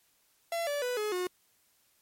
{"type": "tone with pitch steps", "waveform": "45% pulse", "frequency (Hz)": [676, 578.4, 494.9, 423.4, 362.3], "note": ["E5", "D5", "B4", "G#4", "F#4"], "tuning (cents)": [43, -27, 4, 33, -36], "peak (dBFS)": -30, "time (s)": [0.52, 1.27], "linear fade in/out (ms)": 2, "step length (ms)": 150, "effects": ["white hiss -69 dBFS RMS until 2.01 s", "MP3 64 kbps"]}